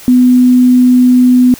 sine tone, 250 Hz, B3, 21 cents sharp, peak -3 dBFS, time 0.08-1.54 s, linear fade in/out 0 ms, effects white hiss -33 dBFS RMS until 1.59 s

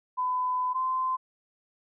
sine tone pair in turn, 1006 / 1033.1 Hz, B5 / C6, +32 / -22 cents, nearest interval unison, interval 46 cents, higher second, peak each -25 dBFS, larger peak neither, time 0.17-0.74 / 0.74-1.17 s, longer first, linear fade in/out 20 ms, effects none

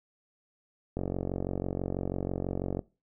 click train, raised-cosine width 2 ms, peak -18 dBFS, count 85, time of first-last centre 0.97-2.792 s, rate 46.1 Hz, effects noise-tail reverb RT60 0.3 s tail -21 dB re dry

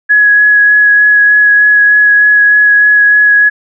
sine tone with vibrato, 1678 Hz, G#6, 17 cents sharp, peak -3 dBFS, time 0.09-3.5 s, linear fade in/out 20 ms, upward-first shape sine, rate 3.3 Hz, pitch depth 11 cents each way, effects none

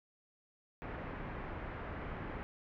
pink low-pass noise, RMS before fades -43 dBFS, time 0.82-2.43 s, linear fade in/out 0 ms, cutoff 2100 Hz, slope 24 dB/octave, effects none

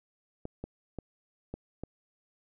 clicks, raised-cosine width 2 ms, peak -24 dBFS, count 5, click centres 0.454 / 0.64 / 0.987 / 1.54 / 1.836 s, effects none

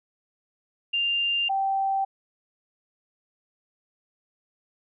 sine tone pair in turn, 2794 / 778.8 Hz, F7 / G5, 0 / -12 cents, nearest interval octave + minor seventh, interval 2212 cents, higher first, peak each -22 dBFS, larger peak neither, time 0.93-1.49 / 1.49-2.05 s, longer neither, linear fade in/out 10 ms, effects none

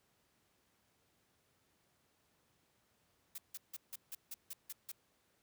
blue noise bursts, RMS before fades -45 dBFS, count 9, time 3.35-4.918 s, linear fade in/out 5 ms, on 32 ms, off 160 ms, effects pink hiss -75 dBFS RMS until 5.42 s + high-pass 80 Hz 12 dB/octave

